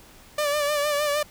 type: tone with vibrato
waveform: sawtooth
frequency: 587.3 Hz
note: D5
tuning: in tune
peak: -18 dBFS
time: 0.38-1.23 s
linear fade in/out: 5 ms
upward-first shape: sine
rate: 6.5 Hz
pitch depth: 47 cents each way
effects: pink hiss -50 dBFS RMS until 1.3 s